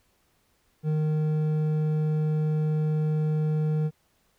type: tone with hard clipping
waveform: triangle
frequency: 154.1 Hz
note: D#3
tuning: 16 cents flat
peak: -24 dBFS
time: 0.83-3.91 s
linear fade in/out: 50 ms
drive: 10 dB
effects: pink hiss -68 dBFS RMS until 4.38 s